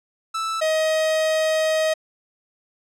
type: tone pair in turn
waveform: 45% pulse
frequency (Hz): 1318.5 / 630.9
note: E6 / D#5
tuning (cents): 0 / +24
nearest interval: octave + minor second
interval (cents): 1276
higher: first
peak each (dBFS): -23 / -18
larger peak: second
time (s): 0.34-0.61 / 0.61-1.94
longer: second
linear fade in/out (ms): 10
effects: low-pass 9000 Hz 12 dB/octave